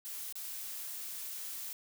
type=noise with dropouts; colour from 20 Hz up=blue; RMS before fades=-42 dBFS; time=0.05-1.73 s; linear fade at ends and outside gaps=0 ms; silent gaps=0.325-0.355 s; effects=none